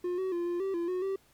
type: tone with pitch steps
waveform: triangle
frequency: 356.1 / 376.8 / 345.9 / 348.8 / 387.1 / 341.6 / 365.7 / 387.4 Hz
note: F4 / F#4 / F4 / F4 / G4 / F4 / F#4 / G4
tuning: +34 / +32 / -17 / -2 / -22 / -38 / -20 / -20 cents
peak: -27 dBFS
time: 0.04-1.16 s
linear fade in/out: 5 ms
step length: 140 ms
effects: pink hiss -64 dBFS RMS until 1.33 s + MP3 96 kbps